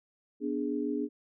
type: chord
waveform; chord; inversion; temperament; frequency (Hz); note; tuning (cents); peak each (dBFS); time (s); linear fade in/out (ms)
sine; G# diminished; first; equal; 246.9 / 293.7 / 415.3; B3 / D4 / G#4; 0 / 0 / 0; -34 / -32 / -35; 0.4-1.09; 50
effects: none